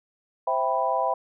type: chord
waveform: sine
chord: C major seventh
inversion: none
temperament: equal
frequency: 523.3 / 659.3 / 784 / 987.8 Hz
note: C5 / E5 / G5 / B5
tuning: 0 / 0 / 0 / 0 cents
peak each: -29 / -27 / -27 / -26 dBFS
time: 0.47-1.14 s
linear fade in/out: 5 ms
effects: none